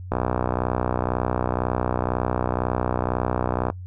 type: click train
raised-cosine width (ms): 1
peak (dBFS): -8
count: 223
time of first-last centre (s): 0.12-3.701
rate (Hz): 62
effects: noise-tail reverb RT60 0.1 s tail -23 dB re dry + added 91 Hz sine -33 dBFS peak until 3.86 s